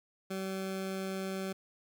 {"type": "tone", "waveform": "20% pulse", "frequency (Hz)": 191.1, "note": "G3", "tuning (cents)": -44, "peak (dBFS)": -30, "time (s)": [0.3, 1.53], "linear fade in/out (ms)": 10, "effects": []}